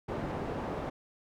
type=low-pass noise; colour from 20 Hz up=white; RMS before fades=-36 dBFS; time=0.08-0.9 s; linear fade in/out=10 ms; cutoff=650 Hz; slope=12 dB/octave; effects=none